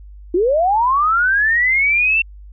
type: linear sweep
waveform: sine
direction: up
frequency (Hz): 329.6 to 2713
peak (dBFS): -12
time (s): 0.34-2.22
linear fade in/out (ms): 5
effects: added 50 Hz sine -35 dBFS peak until 2.52 s